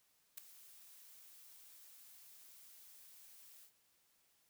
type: noise with ADSR envelope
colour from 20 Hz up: blue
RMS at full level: -43 dBFS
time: 0.37-3.72 s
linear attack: 11 ms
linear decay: 5 ms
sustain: -17 dB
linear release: 89 ms
effects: white hiss -75 dBFS RMS until 4.49 s